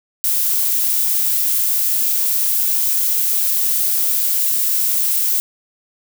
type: noise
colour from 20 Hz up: violet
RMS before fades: -17 dBFS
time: 0.24-5.4 s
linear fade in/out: 0 ms
effects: none